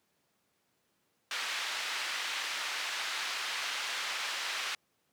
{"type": "band-pass noise", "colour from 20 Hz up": "pink", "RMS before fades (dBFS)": -36, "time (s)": [1.31, 4.75], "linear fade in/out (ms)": 2, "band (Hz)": [1500, 4500], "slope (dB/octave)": 12, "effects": ["pink hiss -75 dBFS RMS until 5.12 s", "high-pass 150 Hz 12 dB/octave"]}